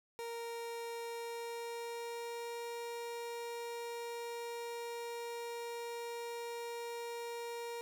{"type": "tone with pitch glide", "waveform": "30% pulse", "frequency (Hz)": [466.2, 470.3], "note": ["A#4", "A#4"], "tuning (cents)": [0, 15], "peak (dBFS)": -38, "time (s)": [0.19, 7.81], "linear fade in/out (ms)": 0, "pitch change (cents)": 15, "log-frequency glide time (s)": [1.04, 2.61], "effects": []}